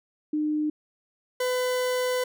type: tone pair in turn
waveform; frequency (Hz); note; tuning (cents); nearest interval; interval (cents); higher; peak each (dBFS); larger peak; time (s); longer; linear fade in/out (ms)
sine / 40% pulse; 303.2 / 502.5; D#4 / B4; -45 / +30; major sixth; 875; second; -23; neither; 0.33-0.7 / 1.4-2.24; second; 5
effects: none